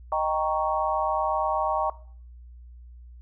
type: chord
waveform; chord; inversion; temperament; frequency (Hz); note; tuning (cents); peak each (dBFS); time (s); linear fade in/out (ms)
sine; Eb dominant seventh; none; equal; 622.3 / 784 / 932.3 / 1108.7; Eb5 / G5 / Bb5 / Db6; 0 / 0 / 0 / 0; -28; 0.12-1.9; 2
effects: noise-tail reverb RT60 0.5 s tail -19 dB re dry + added 60 Hz sine -43 dBFS peak until 3.21 s